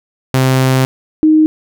sawtooth / sine tone pair in turn, 130.81 / 311.1 Hz, C3 / D#4, 0 / 0 cents, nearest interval octave + minor third, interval 1500 cents, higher second, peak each -5 dBFS, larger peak neither, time 0.34-0.85 / 1.23-1.46 s, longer first, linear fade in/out 0 ms, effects none

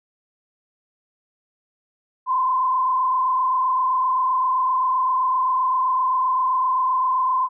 sine tone with frequency modulation, 1029 Hz, C6, 29 cents flat, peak -17 dBFS, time 2.26-7.49 s, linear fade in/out 50 ms, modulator 27.7 Hz, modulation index 1.1, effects none

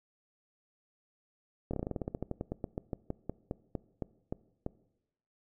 slowing click train, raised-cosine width 2 ms, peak -21 dBFS, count 25, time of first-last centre 1.71-4.664 s, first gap 25 ms, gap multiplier 1.12, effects noise-tail reverb RT60 0.9 s tail -21 dB re dry

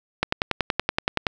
click train, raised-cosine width 0.3 ms, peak -4 dBFS, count 12, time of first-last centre 0.23-1.268 s, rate 10.6 Hz, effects none

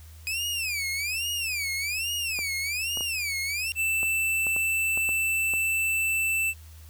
sawtooth tone with vibrato, 2489 Hz, D#7, in tune, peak -24 dBFS, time 0.27-3.72 s, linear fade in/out 0 ms, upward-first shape sine, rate 1.2 Hz, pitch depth 250 cents each way
clicks, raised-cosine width 1 ms, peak -24 dBFS, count 9, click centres 2.39 / 2.973 / 3.008 / 4.031 / 4.468 / 4.564 / 4.975 / 5.091 / 5.537 s
square tone, 2657 Hz, E7, 13 cents sharp, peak -24 dBFS, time 3.75-6.54 s, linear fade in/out 50 ms
effects added 79 Hz sine -44 dBFS peak until 6.89 s + white hiss -55 dBFS RMS until 6.89 s

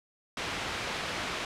white low-pass noise, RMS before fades -35 dBFS, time 0.37-1.45 s, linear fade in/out 2 ms, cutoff 2900 Hz, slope 12 dB/octave, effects low-pass 11000 Hz 12 dB/octave

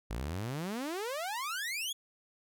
sawtooth exponential sweep, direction up, 50.7 to 3463 Hz, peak -31 dBFS, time 0.1-1.93 s, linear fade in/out 10 ms, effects none

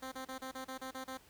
10% pulse tone bursts, 261.6 Hz, C4, in tune, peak -33 dBFS, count 9, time 0.02-1.176 s, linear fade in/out 10 ms, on 100 ms, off 32 ms, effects pink hiss -63 dBFS RMS until 1.29 s

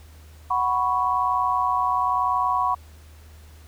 sine chord, F# suspended fourth, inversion none, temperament equal, 740 / 987.8 / 1108.7 Hz, F#5 / B5 / C#6, 0 / 0 / 0 cents, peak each -26 / -23 / -23 dBFS, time 0.5-2.75 s, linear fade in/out 10 ms, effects added 77 Hz sine -44 dBFS peak until 3.67 s + pink hiss -54 dBFS RMS until 3.67 s

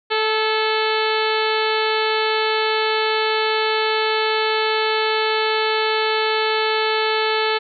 harmonic tone with a mistuned harmonic, 437.5 Hz, A4, 10 cents flat, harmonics 1 / 2 / 3 / 4 / 5 / 6 / 7 / 8 / 9 / 10, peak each -21 / -24 / -26 / -27 / -28 / -29 / -29 / -30 / -31 / -31 dBFS, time 0.1-7.59 s, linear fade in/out 20 ms, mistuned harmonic 4, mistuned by -29 cents, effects none

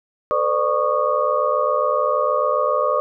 sine tone cluster, 446.2 / 513 / 593 / 1112 / 1220 Hz, A4 / C5 / D5 / C#6 / D#6, +24 / -34 / +17 / +5 / -34 cents, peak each -28 / -22 / -21 / -22 / -24 dBFS, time 0.31-3 s, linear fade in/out 0 ms, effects none

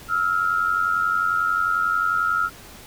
sine tone pair together, 1308.8 / 1400 Hz, E6 / F6, -13 / +4 cents, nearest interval minor second, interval 117 cents, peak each -22 / -21 dBFS, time 0.08-2.5 s, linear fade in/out 50 ms, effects pink hiss -43 dBFS RMS until 2.86 s

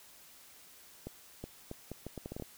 accelerating click train, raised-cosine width 2 ms, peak -27 dBFS, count 11, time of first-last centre 1.07-2.423 s, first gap 370 ms, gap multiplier 0.74, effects white hiss -57 dBFS RMS until 2.57 s

